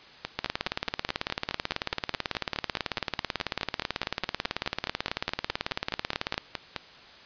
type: two click trains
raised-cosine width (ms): 0.2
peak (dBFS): -12 / -9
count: 32 / 110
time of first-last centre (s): 0.25-6.763 / 0.39-6.379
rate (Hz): 4.76 / 18.2
effects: white hiss -50 dBFS RMS until 7.25 s + resampled to 11025 Hz